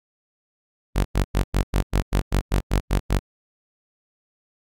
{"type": "tone bursts", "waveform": "sawtooth", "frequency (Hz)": 48.25, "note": "G1", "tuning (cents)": -27, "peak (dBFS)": -13, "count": 12, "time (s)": [0.95, 3.193], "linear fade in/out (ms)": 20, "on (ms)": 98, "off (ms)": 97, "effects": ["AAC 64 kbps"]}